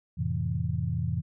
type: chord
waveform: sine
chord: F major seventh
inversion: none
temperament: equal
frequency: 87.31 / 110 / 130.81 / 164.81 Hz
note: F2 / A2 / C3 / E3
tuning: 0 / 0 / 0 / 0 cents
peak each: -32 dBFS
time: 0.17-1.22 s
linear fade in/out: 20 ms
effects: none